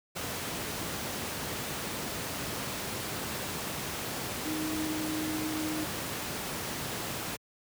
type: tone in noise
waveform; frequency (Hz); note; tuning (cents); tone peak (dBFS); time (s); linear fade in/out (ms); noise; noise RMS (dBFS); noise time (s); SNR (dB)
sine; 311.1; D#4; 0; -32; 4.45-5.85; 20; pink; -35; 0.15-7.37; 0
effects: high-pass 100 Hz 12 dB/octave